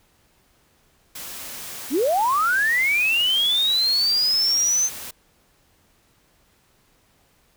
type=noise; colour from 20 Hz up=white; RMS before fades=-35 dBFS; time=1.15-5.11 s; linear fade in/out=5 ms
type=linear sweep; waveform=sine; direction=up; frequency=226.8 to 6272 Hz; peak=-17 dBFS; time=1.9-4.9 s; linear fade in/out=50 ms
effects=pink hiss -61 dBFS RMS until 7.56 s